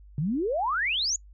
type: exponential sweep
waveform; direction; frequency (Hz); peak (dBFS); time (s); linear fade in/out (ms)
sine; up; 135.1 to 6980; -24; 0.18-1.16; 2
effects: noise-tail reverb RT60 0.1 s tail -24 dB re dry + added 50 Hz sine -47 dBFS peak until 1.33 s